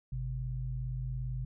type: tone pair together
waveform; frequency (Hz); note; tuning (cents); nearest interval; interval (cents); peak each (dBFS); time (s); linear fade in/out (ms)
sine; 50.86 / 128.3; G#1 / C3; -35 / -34; octave + major third; 1601; -37 / -35; 0.12-1.45; 5
effects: none